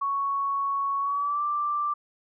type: tone with pitch glide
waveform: sine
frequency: 1111 to 1177.1 Hz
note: C#6 to D6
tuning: +4 to +4 cents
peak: -24 dBFS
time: 0.01-1.94 s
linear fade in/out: 10 ms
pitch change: +100 cents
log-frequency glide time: 1-1.43 s
effects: none